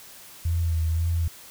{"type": "tone with vibrato", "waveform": "sine", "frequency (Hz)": 82.41, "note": "E2", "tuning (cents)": 0, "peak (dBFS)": -21, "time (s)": [0.45, 1.28], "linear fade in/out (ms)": 5, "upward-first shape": "sine", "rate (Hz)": 1.9, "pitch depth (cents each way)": 42, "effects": ["white hiss -46 dBFS RMS until 1.5 s"]}